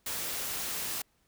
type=noise; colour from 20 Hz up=white; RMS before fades=-35 dBFS; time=0.06-1.02 s; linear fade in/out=5 ms; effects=pink hiss -71 dBFS RMS until 1.27 s